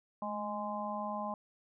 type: harmonic tone with a mistuned harmonic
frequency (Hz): 207.5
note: G#3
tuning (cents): -1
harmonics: 1 / 3 / 4 / 5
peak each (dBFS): -41 / -41 / -40 / -40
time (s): 0.22-1.34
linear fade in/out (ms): 2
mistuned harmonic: 1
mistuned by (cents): +42
effects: none